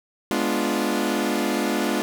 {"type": "chord", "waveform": "sawtooth", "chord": "G# diminished seventh", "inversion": "none", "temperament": "equal with one note detuned", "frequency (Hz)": [209.6, 246.9, 293.7, 349.2], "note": ["G#3", "B3", "D4", "F4"], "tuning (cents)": [16, 0, 0, 0], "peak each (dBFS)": -23, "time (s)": [0.31, 2.02], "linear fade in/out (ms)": 0, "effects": []}